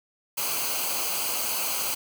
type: noise with comb filter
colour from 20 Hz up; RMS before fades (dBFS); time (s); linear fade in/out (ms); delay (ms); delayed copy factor
white; -28; 0.37-1.95; 10; 0.55; -0.7
effects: none